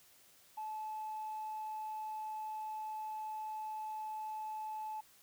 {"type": "tone", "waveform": "sine", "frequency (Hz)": 865, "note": "A5", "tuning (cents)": -30, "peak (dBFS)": -38, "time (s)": [0.57, 5.01], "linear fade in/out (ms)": 10, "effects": ["tanh soft clip ceiling -36 dBFS", "white hiss -64 dBFS RMS until 5.22 s"]}